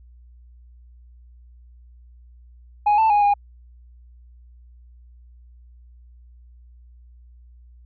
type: tone with pitch steps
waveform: sine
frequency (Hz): 831 / 885 / 826 / 815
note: G#5 / A5 / G#5 / G#5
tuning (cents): +1 / +10 / -10 / -33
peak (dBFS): -11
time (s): 2.86-3.34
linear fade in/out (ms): 10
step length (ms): 120
effects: tanh soft clip ceiling -13 dBFS + added 60 Hz sine -45 dBFS peak until 7.85 s